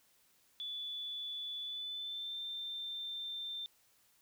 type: tone with pitch glide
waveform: sine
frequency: 3458 to 3576 Hz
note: A7 to A7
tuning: -31 to +27 cents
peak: -39 dBFS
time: 0.6-3.66 s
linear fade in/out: 0 ms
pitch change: +58 cents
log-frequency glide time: 1.6-2.39 s
effects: white hiss -70 dBFS RMS until 4.21 s